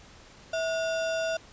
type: tone with sample-and-hold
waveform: sine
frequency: 652 Hz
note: E5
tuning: 19 cents flat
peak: -26 dBFS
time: 0.53-1.37 s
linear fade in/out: 5 ms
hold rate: 2100 Hz
effects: pink hiss -52 dBFS RMS until 1.52 s + resampled to 16000 Hz